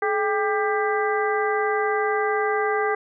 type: harmonic tone with a mistuned harmonic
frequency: 397.3 Hz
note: G4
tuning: 23 cents sharp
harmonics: 1 / 2 / 3 / 4 / 5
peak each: -23 / -26 / -28 / -29 / -30 dBFS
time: 0.02-2.95 s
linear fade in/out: 5 ms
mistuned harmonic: 1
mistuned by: +120 cents
effects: none